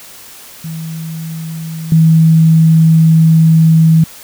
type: tone with level steps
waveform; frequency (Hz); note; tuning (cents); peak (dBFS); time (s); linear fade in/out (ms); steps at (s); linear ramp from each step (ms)
sine; 161.3; E3; -37; -20 / -4; 0.64-4.04; 5; 1.92; 2
effects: white hiss -35 dBFS RMS until 4.23 s